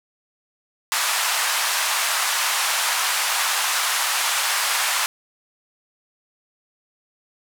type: band-pass noise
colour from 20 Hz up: pink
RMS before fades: -22 dBFS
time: 0.92-5.06 s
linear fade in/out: 0 ms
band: 860 to 13000 Hz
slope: 24 dB/octave
effects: none